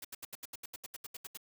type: noise bursts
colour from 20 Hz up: white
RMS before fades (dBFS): -44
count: 14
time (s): 0.02-1.373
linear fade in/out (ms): 5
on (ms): 27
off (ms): 75
effects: none